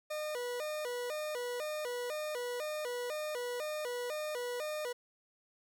40% pulse tone with vibrato, 545 Hz, C#5, 29 cents flat, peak -35 dBFS, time 0.1-4.93 s, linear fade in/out 10 ms, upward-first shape square, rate 2 Hz, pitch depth 190 cents each way, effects 12-bit

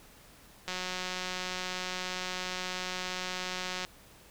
click train, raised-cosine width 0.2 ms, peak -18 dBFS, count 581, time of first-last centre 0.68-3.849 s, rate 183 Hz, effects pink hiss -56 dBFS RMS until 4.3 s

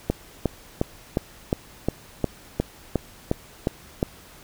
click train, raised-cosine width 2 ms, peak -7 dBFS, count 12, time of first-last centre 0.1-4.029 s, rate 2.8 Hz, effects pink hiss -48 dBFS RMS until 4.43 s

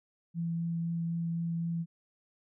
sine tone with vibrato, 167.7 Hz, E3, 30 cents sharp, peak -30 dBFS, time 0.34-1.86 s, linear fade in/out 50 ms, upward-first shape triangle, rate 3.9 Hz, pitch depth 9 cents each way, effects none

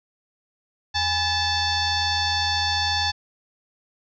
sine tone with frequency modulation, 2637 Hz, E7, in tune, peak -20 dBFS, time 0.94-3.12 s, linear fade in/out 20 ms, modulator 907 Hz, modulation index 2.8, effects none

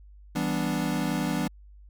square chord, E minor seventh, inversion none, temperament equal, 164.81 / 196 / 246.9 / 293.7 Hz, E3 / G3 / B3 / D4, 0 / 0 / 0 / 0 cents, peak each -32 dBFS, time 0.35-1.48 s, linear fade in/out 10 ms, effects added 50 Hz sine -47 dBFS peak until 1.89 s

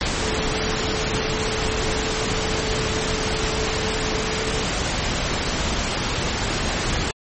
sine tone in noise, 436.5 Hz, A4, 14 cents flat, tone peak -28 dBFS, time 0.22-4.65 s, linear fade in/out 0 ms, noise pink, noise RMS -23 dBFS, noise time 0.01-7.11 s, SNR -8 dB, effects MP3 32 kbps

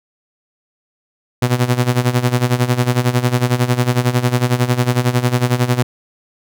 sawtooth tone with tremolo, 123.47 Hz, B2, in tune, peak -6 dBFS, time 1.42-5.83 s, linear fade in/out 5 ms, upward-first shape sine, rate 11 Hz, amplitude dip 80%, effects none

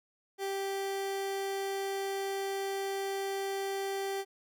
30% pulse tone, 391.5 Hz, G4, 2 cents flat, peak -30 dBFS, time 0.38-4.25 s, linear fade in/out 50 ms, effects none

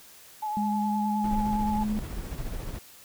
sine tone with vibrato, 850 Hz, G#5, 40 cents sharp, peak -28 dBFS, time 0.42-1.84 s, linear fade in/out 10 ms, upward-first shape sine, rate 9.6 Hz, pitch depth 30 cents each way
sine tone with pitch glide, 207.7 to 211.7 Hz, G#3 to G#3, 0 to +33 cents, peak -26 dBFS, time 0.57-1.99 s, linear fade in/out 0 ms, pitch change +33 cents, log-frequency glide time 0.82-1.78 s
brown noise with tremolo, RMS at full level -32 dBFS, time 1.24-2.79 s, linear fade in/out 2 ms, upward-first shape sine, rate 14 Hz, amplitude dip 40%
effects white hiss -51 dBFS RMS until 3.04 s

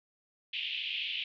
white band-pass noise, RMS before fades -36 dBFS, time 0.53-1.24 s, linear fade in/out 5 ms, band 2500 to 3300 Hz, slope 48 dB/octave, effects none

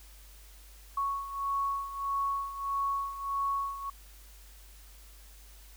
sine beating tone pair, 1108.7 / 1110.3 Hz, C#6 / C#6, 0 / +2 cents, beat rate 1.6 Hz, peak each -31 / -36 dBFS, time 0.97-3.9 s, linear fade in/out 5 ms, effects added 50 Hz sine -51 dBFS peak until 5.76 s + white hiss -57 dBFS RMS until 5.76 s

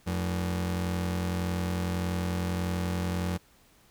40% pulse ring-modulated tone, 132.7 Hz, C3, 25 cents sharp, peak -24 dBFS, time 0.06-3.38 s, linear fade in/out 20 ms, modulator 45.5 Hz, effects pink hiss -61 dBFS RMS until 3.9 s

